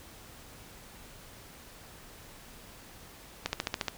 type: click train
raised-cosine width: 0.2 ms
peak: -12 dBFS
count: 7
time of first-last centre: 3.46-3.883 s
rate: 14.2 Hz
effects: pink hiss -51 dBFS RMS until 3.97 s